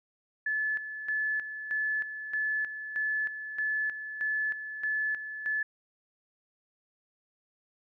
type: tone with tremolo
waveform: sine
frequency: 1728 Hz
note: A6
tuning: 32 cents flat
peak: -27 dBFS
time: 0.46-5.63 s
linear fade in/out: 5 ms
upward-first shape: square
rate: 1.6 Hz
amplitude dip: 65%
effects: none